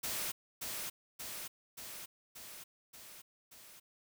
white noise with echo, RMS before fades -38 dBFS, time 0.03-0.32 s, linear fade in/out 10 ms, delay 580 ms, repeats 6, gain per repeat -3 dB, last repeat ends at 3.8 s, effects none

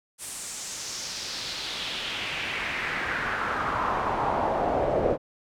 brown noise with band-pass filter sweep, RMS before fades -29 dBFS, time 0.18-5.18 s, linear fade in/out 50 ms, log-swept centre 9300 to 530 Hz, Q 2.5, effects none

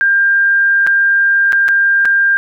sine tone with dropouts, 1597 Hz, G6, 32 cents sharp, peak -8 dBFS, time 0.01-2.37 s, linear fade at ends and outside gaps 0 ms, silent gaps 0.866-0.872 / 1.523-1.53 / 1.682-1.687 / 2.051-2.055 s, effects none

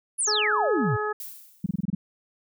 sine exponential sweep, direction down, 10930 to 98 Hz, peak -22 dBFS, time 0.18-0.97 s, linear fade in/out 20 ms
harmonic tone, 423.2 Hz, G#4, 33 cents sharp, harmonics 1 / 2 / 3 / 4, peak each -28 / -33 / -30 / -33 dBFS, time 0.27-1.13 s, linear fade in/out 10 ms
violet noise with exponential decay, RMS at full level -35 dBFS, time 1.2-1.85 s, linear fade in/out 1 ms, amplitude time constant 140 ms
sine tone bursts, 185.6 Hz, F#3, 6 cents sharp, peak -21 dBFS, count 7, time 1.64-1.95 s, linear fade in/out 5 ms, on 22 ms, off 26 ms
effects none

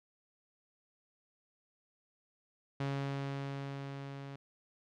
sawtooth tone with level ramp, 138.59 Hz, C#3, in tune, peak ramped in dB -29 to -40 dBFS, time 2.8-4.36 s, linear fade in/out 5 ms, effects low-pass 4000 Hz 12 dB/octave

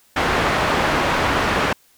white low-pass noise, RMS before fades -19 dBFS, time 0.16-1.73 s, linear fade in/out 5 ms, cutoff 1600 Hz, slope 12 dB/octave, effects white hiss -56 dBFS RMS until 1.97 s

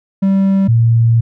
triangle / sine tone pair in turn, 194.2 / 115.47 Hz, G3 / A#2, -16 / -16 cents, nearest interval major sixth, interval 900 cents, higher first, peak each -7 dBFS, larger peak neither, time 0.22-0.68 / 0.68-1.21 s, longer second, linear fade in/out 10 ms, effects none

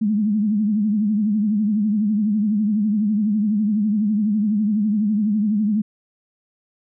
sine tone with vibrato, 210.5 Hz, G#3, 24 cents sharp, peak -16 dBFS, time 0.01-5.82 s, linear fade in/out 10 ms, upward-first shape triangle, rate 12 Hz, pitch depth 110 cents each way, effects none

